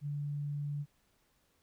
sine tone, 145.1 Hz, D3, 21 cents flat, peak -34 dBFS, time 0.01-0.86 s, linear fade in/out 50 ms, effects pink hiss -73 dBFS RMS until 1.62 s

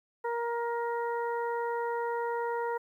harmonic tone, 470.4 Hz, A#4, 16 cents sharp, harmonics 1 / 2 / 3 / 4, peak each -32 / -33 / -42 / -44 dBFS, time 0.24-2.78 s, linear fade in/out 10 ms, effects 11-bit

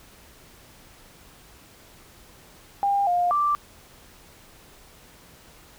sine tone with pitch steps, 801 / 707 / 1174 Hz, G5 / F5 / D6, +37 / +21 / -1 cents, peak -19 dBFS, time 2.83-3.55 s, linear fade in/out 0 ms, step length 240 ms, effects pink hiss -51 dBFS RMS until 5.78 s

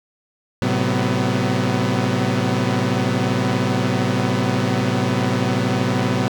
sawtooth tone cluster, 110.8 / 131.2 / 188.2 / 249.6 Hz, A2 / C3 / F#3 / B3, +13 / +5 / +30 / +19 cents, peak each -19 dBFS, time 0.62-6.28 s, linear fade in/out 0 ms, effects low-pass 6000 Hz 12 dB/octave + 8-bit

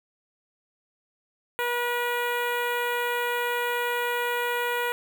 10% pulse tone with notch filter, 482.7 Hz, B4, 40 cents flat, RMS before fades -27 dBFS, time 1.59-4.92 s, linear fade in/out 0 ms, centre 5800 Hz, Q 0.51, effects 9-bit

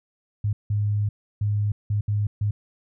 sine tone bursts at uneven times, 103.83 Hz, G#2, in tune, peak -20 dBFS, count 6, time 0.44-0.53 / 0.7-1.09 / 1.41-1.72 / 1.9-2.01 / 2.08-2.27 / 2.41-2.51 s, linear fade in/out 5 ms, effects none

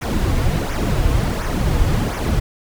brown noise with flanger, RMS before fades -18 dBFS, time 0.01-2.4 s, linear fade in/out 10 ms, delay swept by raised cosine 0.23 to 5.33 ms, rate 1.4 Hz, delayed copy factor -0.65, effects none

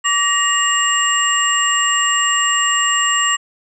sine tone cluster, 1153 / 1883 / 2837 / 7570 Hz, D6 / A#6 / F7 / A#8, -32 / +17 / +27 / +26 cents, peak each -19 dBFS, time 0.04-3.37 s, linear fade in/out 20 ms, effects none

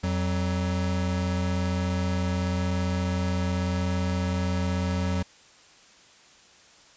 square tone pair together, 87.9 / 186.25 Hz, F2 / F#3, +12 / +12 cents, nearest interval octave + minor second, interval 1300 cents, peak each -27 / -29 dBFS, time 0.03-5.23 s, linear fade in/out 10 ms, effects white hiss -54 dBFS RMS until 6.96 s + resampled to 16000 Hz

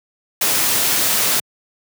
white noise, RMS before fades -17 dBFS, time 0.41-1.4 s, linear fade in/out 5 ms, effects high-pass 100 Hz 12 dB/octave

